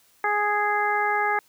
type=harmonic tone; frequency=415.3 Hz; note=G#4; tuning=in tune; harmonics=1 / 2 / 3 / 4 / 5; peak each=-30 / -24 / -28 / -27 / -29 dBFS; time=0.24-1.39 s; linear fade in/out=2 ms; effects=white hiss -60 dBFS RMS until 1.48 s + high-pass 60 Hz 12 dB/octave